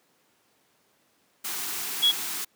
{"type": "band-stop noise", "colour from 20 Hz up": "white", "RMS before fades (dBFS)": -32, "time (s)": [1.44, 2.45], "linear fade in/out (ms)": 10, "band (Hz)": [450, 680], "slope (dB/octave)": 96}
{"type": "tone", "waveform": "sine", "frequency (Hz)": 3337, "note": "G#7", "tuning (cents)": 8, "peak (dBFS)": -17, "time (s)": [2.02, 2.12], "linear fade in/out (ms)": 20}
{"effects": ["pink hiss -66 dBFS RMS until 2.55 s", "high-pass 200 Hz 12 dB/octave"]}